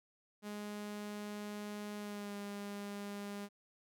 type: tone with pitch glide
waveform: sawtooth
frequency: 207.7 to 202.8 Hz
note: G#3 to G#3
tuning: 0 to -41 cents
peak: -38 dBFS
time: 0.42-3.49 s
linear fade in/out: 50 ms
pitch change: -41 cents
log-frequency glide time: 1.98-2.36 s
effects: none